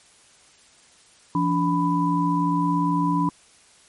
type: tone cluster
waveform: sine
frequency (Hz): 170.3 / 288 / 994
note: F3 / D4 / B5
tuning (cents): -43 / -34 / +11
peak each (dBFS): -23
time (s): 1.35-3.29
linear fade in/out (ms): 2
effects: white hiss -54 dBFS RMS until 3.88 s + MP3 48 kbps